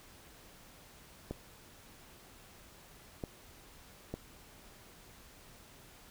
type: clicks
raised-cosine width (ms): 2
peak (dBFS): -24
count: 3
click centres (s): 1.31 / 3.238 / 4.14
effects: pink hiss -57 dBFS RMS until 6.1 s